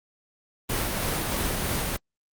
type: noise with tremolo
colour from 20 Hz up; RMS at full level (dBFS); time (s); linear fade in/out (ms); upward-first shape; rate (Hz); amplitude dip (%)
pink; -26; 0.69-1.97; 10; triangle; 3.1; 25
effects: Opus 32 kbps